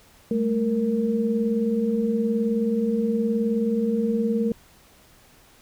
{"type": "tone cluster", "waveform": "sine", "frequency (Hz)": [201.5, 220.5, 464.8], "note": ["G3", "A3", "A#4"], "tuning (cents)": [48, 4, -5], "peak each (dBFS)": [-30, -22, -25], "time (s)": [0.31, 4.52], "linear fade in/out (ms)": 2, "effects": ["pink hiss -54 dBFS RMS until 5.61 s"]}